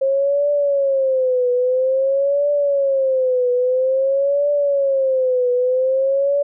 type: tone with vibrato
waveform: sine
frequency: 535 Hz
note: C5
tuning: 38 cents sharp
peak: -14 dBFS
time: 0.01-6.43 s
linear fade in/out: 10 ms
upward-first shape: triangle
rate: 0.5 Hz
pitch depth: 150 cents each way
effects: none